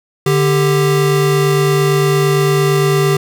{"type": "tone pair together", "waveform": "square", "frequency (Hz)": [147.6, 394], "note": ["D3", "G4"], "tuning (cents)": [9, 9], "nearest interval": "octave + perfect fourth", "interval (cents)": 1700, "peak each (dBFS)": -14, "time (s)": [0.26, 3.17], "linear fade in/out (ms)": 5, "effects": []}